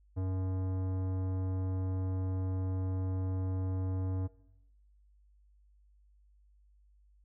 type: tone with tanh clipping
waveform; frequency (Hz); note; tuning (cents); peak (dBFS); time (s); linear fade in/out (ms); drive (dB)
sine; 93.7; F#2; +22; -33; 0.16-4.28; 20; 16
effects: noise-tail reverb RT60 0.9 s tail -20 dB re dry + added 50 Hz sine -61 dBFS peak until 7.24 s